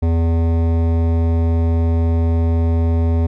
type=tone with hard clipping; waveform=sine; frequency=82.9 Hz; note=E2; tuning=10 cents sharp; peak=-15 dBFS; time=0.02-3.27 s; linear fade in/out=10 ms; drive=15 dB; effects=none